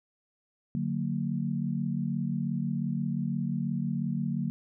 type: chord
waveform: sine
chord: D augmented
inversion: none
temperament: just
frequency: 146.83 / 183.54 / 229.4 Hz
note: D3 / F#3 / A#3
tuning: 0 / -14 / -28 cents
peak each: -32 dBFS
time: 0.75-4.5 s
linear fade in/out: 0 ms
effects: none